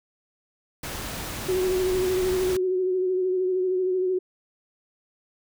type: noise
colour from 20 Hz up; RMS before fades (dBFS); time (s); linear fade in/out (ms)
pink; -33; 0.83-2.57; 5
type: tone with vibrato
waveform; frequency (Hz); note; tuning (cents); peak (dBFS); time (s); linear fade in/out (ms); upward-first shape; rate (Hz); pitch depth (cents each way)
sine; 370; F#4; 0; -21; 1.48-4.19; 10; sine; 13; 32
effects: none